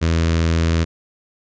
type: tone with notch filter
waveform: sawtooth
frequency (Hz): 82.41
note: E2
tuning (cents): 0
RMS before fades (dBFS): -17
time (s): 0.01-0.85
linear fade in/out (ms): 20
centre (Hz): 800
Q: 1.6
effects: resampled to 16000 Hz